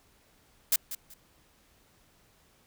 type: noise with echo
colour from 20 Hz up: blue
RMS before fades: -23 dBFS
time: 0.72-0.76 s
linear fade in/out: 5 ms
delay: 190 ms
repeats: 2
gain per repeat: -13 dB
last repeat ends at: 1.14 s
effects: pink hiss -64 dBFS RMS until 2.66 s